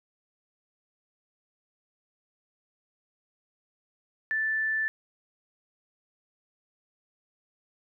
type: tone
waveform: sine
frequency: 1760 Hz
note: A6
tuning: in tune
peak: -25 dBFS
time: 4.31-4.88 s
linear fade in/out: 0 ms
effects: none